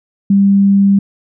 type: tone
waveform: sine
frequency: 198.1 Hz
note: G3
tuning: 18 cents sharp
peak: -6 dBFS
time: 0.3-0.99 s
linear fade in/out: 5 ms
effects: none